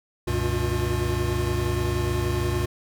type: tone cluster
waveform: square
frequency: 69 / 95.6 / 122.1 / 355.8 Hz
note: C#2 / G2 / B2 / F4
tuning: -7 / -43 / -19 / +32 cents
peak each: -29 dBFS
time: 0.27-2.66 s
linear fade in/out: 10 ms
effects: none